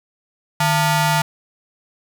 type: ring-modulated tone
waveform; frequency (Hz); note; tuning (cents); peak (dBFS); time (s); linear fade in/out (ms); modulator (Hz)
sawtooth; 523.3; C5; 0; -8; 0.6-1.22; 5; 370
effects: none